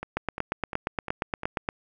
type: two click trains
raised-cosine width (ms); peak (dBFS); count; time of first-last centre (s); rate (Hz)
0.5; -11 / -18; 14 / 5; 0.17-1.689 / 0.03-1.434; 8.56 / 2.85
effects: none